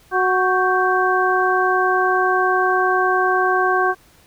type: harmonic tone with a mistuned harmonic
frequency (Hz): 370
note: F#4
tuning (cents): 0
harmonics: 1 / 2 / 3 / 4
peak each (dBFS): -20 / -20 / -20 / -20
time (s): 0.11-3.95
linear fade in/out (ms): 50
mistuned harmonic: 4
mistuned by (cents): +92
effects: pink hiss -52 dBFS RMS until 4.26 s